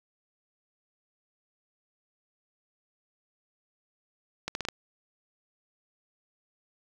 accelerating click train, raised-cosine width 0.2 ms, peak -14 dBFS, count 5, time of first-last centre 4.48-4.686 s, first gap 71 ms, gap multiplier 0.79, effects 7-bit

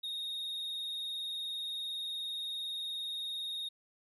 triangle tone with vibrato, 3721 Hz, A#7, 4 cents flat, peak -35 dBFS, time 0.03-3.69 s, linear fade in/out 10 ms, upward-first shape sine, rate 20 Hz, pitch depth 34 cents each way, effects none

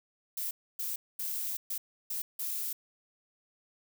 violet noise bursts at uneven times, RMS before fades -35 dBFS, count 6, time 0.37-0.51 / 0.79-0.96 / 1.19-1.57 / 1.7-1.78 / 2.1-2.22 / 2.39-2.73 s, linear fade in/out 5 ms, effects none

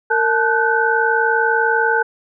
sine tone cluster, 458.1 / 870 / 1479 / 1539 Hz, A#4 / A5 / F#6 / G6, -30 / -20 / -1 / -32 cents, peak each -19 dBFS, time 0.1-2.03 s, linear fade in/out 10 ms, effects none

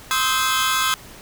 sawtooth tone cluster, 1045 / 1235 / 1291 / 1566 / 3422 Hz, C6 / D#6 / E6 / G6 / A7, -2 / -13 / -37 / -2 / -49 cents, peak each -20 / -27 / -19 / -21 / -22 dBFS, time 0.11-0.94 s, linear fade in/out 0 ms, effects pink hiss -42 dBFS RMS until 1.21 s

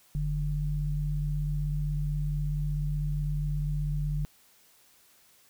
sine tone pair together, 44.13 / 148.7 Hz, F1 / D3, +19 / +22 cents, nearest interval octave + major sixth, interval 2103 cents, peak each -30 / -29 dBFS, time 0.15-4.25 s, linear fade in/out 0 ms, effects white hiss -61 dBFS RMS until 5.49 s

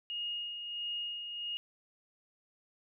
sine tone with tremolo, 2860 Hz, F7, 41 cents sharp, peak -34 dBFS, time 0.1-1.57 s, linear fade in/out 0 ms, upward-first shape sine, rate 1.5 Hz, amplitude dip 45%, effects none

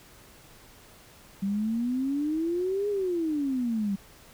sine exponential two-way sweep, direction up then down, 192.7 to 417.1 to 192.7 Hz, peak -25 dBFS, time 1.42-3.96 s, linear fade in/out 10 ms, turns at 2.89 s, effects pink hiss -53 dBFS RMS until 4.33 s

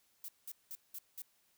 violet noise bursts, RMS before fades -45 dBFS, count 5, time 0.24-1.22 s, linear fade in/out 2 ms, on 44 ms, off 190 ms, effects white hiss -73 dBFS RMS until 1.57 s

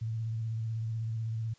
sine tone with vibrato, 112.3 Hz, A2, 36 cents sharp, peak -31 dBFS, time 0.01-1.54 s, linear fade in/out 10 ms, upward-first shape square, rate 16 Hz, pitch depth 28 cents each way, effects white hiss -64 dBFS RMS until 1.58 s + resampled to 16000 Hz

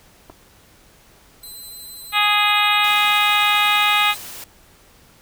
clicks, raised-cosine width 1 ms, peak -26 dBFS, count 2, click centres 0.298 / 0.301 s
10% pulse tone, 4047 Hz, B7, 42 cents sharp, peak -28 dBFS, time 1.43-4.17 s, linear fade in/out 5 ms
harmonic tone, 415.3 Hz, G#4, in tune, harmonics 2 / 3 / 4 / 5 / 6 / 7 / 8 / 9, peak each -22 / -20 / -26 / -23 / -20 / -26 / -26 / -22 dBFS, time 2.12-4.15 s, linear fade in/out 50 ms
white noise, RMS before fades -35 dBFS, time 2.84-4.44 s, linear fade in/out 2 ms
effects pink hiss -51 dBFS RMS until 5.21 s

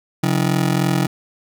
30% pulse ring-modulated tone, 157.9 Hz, D#3, 26 cents sharp, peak -10 dBFS, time 0.23-1.07 s, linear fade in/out 5 ms, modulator 21.6 Hz, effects none

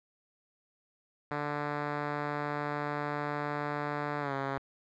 5% pulse tone with pitch glide, 146.83 to 137 Hz, D3 to C#3, 0 to -20 cents, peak -20 dBFS, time 1.31-4.58 s, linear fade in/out 2 ms, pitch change -120 cents, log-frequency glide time 4.2-4.33 s, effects low-pass 2000 Hz 12 dB/octave

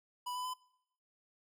square tone with pitch steps, 987.8 / 999.3 / 1010.9 Hz, B5 / B5 / B5, 0 / +20 / +40 cents, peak -38 dBFS, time 0.26-0.539 s, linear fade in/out 10 ms, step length 93 ms, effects noise-tail reverb RT60 0.8 s tail -23 dB re dry

